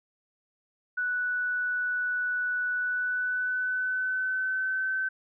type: tone with pitch glide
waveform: sine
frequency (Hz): 1480 to 1534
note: F#6 to G6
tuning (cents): 0 to -38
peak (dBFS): -26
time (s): 0.97-5.09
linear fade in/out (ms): 10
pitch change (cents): +62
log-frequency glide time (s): 2.74-4.91
effects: none